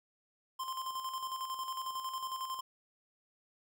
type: tone with tremolo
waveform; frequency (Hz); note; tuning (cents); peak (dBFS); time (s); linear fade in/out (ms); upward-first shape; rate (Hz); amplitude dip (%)
square; 1046.5; C6; 0; -36; 0.59-2.61; 10; square; 11; 50
effects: none